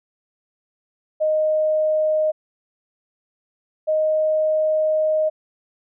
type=tone pair in turn; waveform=sine; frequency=620 / 622.2 Hz; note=D#5 / D#5; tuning=-6 / 0 cents; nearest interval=unison; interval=6 cents; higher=second; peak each=-16 dBFS; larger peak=neither; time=1.2-2.32 / 3.87-5.3 s; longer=second; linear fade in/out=20 ms; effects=none